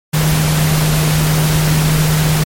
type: tone in noise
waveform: sine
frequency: 154.6 Hz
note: D#3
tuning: 11 cents flat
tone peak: -11 dBFS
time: 0.13-2.44 s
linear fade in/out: 10 ms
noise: pink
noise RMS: -18 dBFS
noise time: 0.13-2.44 s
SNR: +4 dB
effects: MP3 64 kbps